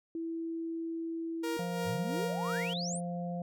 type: tone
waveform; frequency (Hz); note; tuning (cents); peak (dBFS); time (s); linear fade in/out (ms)
sine; 329.6; E4; 0; -34; 0.15-1.57; 2
type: tone with tremolo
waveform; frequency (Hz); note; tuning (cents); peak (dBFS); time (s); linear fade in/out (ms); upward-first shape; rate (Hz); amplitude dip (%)
sawtooth; 470; A#4; +14; -30; 1.43-2.74; 10; sine; 2.9; 50
type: harmonic tone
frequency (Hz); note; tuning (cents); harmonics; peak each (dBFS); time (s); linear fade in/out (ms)
174.61; F3; 0; 1 / 3 / 4; -35 / -42 / -42; 1.59-3.42; 2
type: exponential sweep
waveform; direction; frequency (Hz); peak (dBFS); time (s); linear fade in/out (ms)
sine; up; 87.31 to 10100; -36; 1.84-3.01; 50
effects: none